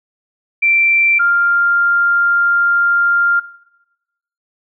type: tone pair in turn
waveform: sine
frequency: 2349 / 1396.7 Hz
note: D7 / F6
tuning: 0 / 0 cents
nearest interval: major sixth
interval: 900 cents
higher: first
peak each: -10 dBFS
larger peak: neither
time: 0.62-1.19 / 1.19-3.4 s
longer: second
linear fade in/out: 10 ms
effects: noise-tail reverb RT60 1.0 s tail -19 dB re dry